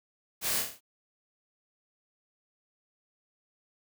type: noise with echo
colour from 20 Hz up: white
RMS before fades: -31 dBFS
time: 0.41-0.64 s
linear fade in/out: 50 ms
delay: 28 ms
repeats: 6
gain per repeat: -4 dB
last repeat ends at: 0.808 s
effects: none